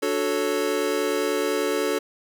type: chord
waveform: square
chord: D major seventh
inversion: none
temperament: equal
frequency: 293.7 / 370 / 440 / 554.4 Hz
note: D4 / F#4 / A4 / C#5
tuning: 0 / 0 / 0 / 0 cents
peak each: -30 / -29 / -26 / -30 dBFS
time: 0.02-1.99 s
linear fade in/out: 10 ms
effects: none